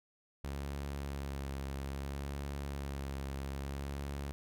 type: tone with vibrato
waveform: sawtooth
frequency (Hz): 69.3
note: C#2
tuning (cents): 0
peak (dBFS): -34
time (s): 0.44-4.32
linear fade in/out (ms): 0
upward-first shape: sine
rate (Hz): 0.61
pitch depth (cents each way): 25
effects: none